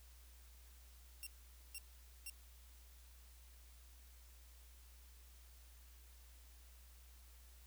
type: tone bursts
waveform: 5% pulse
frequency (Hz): 2744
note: F7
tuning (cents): -31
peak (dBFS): -37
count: 3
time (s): 1.23-2.298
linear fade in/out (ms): 0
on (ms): 36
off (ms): 480
effects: added 60 Hz sine -59 dBFS peak until 7.66 s + white hiss -67 dBFS RMS until 7.66 s